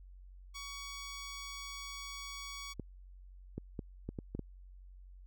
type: tone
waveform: 10% pulse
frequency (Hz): 1125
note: C#6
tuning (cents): +25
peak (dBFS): -35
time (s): 0.54-2.74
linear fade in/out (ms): 20
type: clicks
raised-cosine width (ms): 3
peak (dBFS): -26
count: 7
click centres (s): 2.797 / 3.58 / 3.792 / 4.09 / 4.188 / 4.35 / 4.393
effects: added 46 Hz sine -51 dBFS peak until 5.26 s